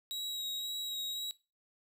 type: tone with vibrato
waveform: 40% pulse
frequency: 3836 Hz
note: A#7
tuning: 49 cents sharp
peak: -35 dBFS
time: 0.11-1.31 s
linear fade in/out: 0 ms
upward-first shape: sine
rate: 1.9 Hz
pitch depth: 17 cents each way
effects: noise-tail reverb RT60 0.3 s tail -19 dB re dry